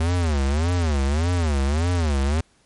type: tone with vibrato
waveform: square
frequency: 77.78 Hz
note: D#2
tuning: in tune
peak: -19 dBFS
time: 0-2.41 s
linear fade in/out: 5 ms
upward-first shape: sine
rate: 1.7 Hz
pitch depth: 240 cents each way
effects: pink hiss -60 dBFS RMS until 2.65 s + MP3 48 kbps